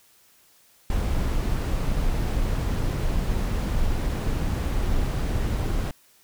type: noise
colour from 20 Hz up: brown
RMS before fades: -24 dBFS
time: 0.9-5.91 s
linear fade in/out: 2 ms
effects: white hiss -58 dBFS RMS until 6.23 s